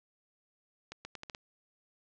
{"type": "accelerating click train", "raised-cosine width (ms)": 0.2, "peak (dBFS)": -25, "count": 6, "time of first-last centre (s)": [0.92, 1.349], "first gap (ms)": 130, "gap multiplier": 0.79, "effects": ["low-pass 7000 Hz 12 dB/octave"]}